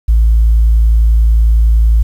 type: tone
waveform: sine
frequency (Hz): 55.5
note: A1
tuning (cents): +16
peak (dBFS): -4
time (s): 0.08-2.03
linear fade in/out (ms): 10
effects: tanh soft clip ceiling -2 dBFS + 7-bit